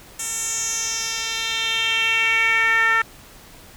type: tone with band-pass filter sweep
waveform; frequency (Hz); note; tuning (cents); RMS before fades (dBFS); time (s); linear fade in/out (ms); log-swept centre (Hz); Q
10% pulse; 451.5; A4; +45; -21; 0.19-3.02; 5; 8700 to 1600; 3.5
effects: pink hiss -45 dBFS RMS until 3.76 s